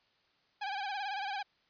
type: tone with vibrato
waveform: sawtooth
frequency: 800 Hz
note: G5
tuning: 35 cents sharp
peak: -31 dBFS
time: 0.61-1.43 s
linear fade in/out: 10 ms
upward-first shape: sine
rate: 18 Hz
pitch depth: 81 cents each way
effects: white hiss -71 dBFS RMS until 1.69 s + resampled to 11025 Hz